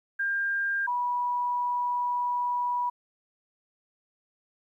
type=tone pair in turn; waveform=sine; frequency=1600 / 976 Hz; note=G6 / B5; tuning=+35 / -21 cents; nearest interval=major sixth; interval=856 cents; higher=first; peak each=-25 dBFS; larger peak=neither; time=0.19-0.87 / 0.87-2.9 s; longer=second; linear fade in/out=10 ms; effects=11-bit